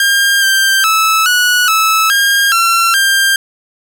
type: tone with pitch steps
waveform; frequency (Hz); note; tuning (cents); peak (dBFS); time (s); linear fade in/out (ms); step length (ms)
sawtooth; 1606 / 1576 / 1306 / 1467 / 1305 / 1615 / 1357 / 1592; G6 / G6 / E6 / F#6 / E6 / G#6 / E6 / G6; +41 / +9 / -17 / -15 / -18 / -49 / +50 / +26; -5; 0-3.36; 2; 420
effects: none